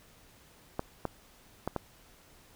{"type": "clicks", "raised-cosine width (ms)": 1, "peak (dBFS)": -17, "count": 4, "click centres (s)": [0.794, 1.053, 1.676, 1.763], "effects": ["pink hiss -59 dBFS RMS until 2.55 s"]}